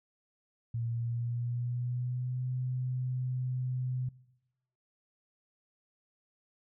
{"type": "tone with pitch glide", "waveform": "sine", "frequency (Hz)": [116.54, 127.09], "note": ["A#2", "C3"], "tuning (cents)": [0, -50], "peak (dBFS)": -31, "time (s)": [0.74, 4.09], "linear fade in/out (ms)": 5, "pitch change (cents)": 150, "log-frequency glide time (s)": [0.89, 2.48], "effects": ["noise-tail reverb RT60 0.9 s tail -21 dB re dry"]}